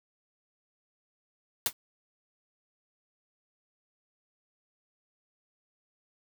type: noise with exponential decay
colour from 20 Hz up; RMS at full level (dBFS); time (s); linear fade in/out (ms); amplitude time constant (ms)
white; -22; 1.66-1.73; 1; 15
effects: none